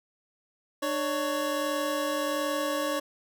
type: tone pair together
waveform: 25% pulse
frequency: 299.3 / 557.2 Hz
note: D4 / C#5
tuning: +33 / +9 cents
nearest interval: major seventh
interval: 1076 cents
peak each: -28 / -25 dBFS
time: 0.82-3 s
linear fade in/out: 10 ms
effects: none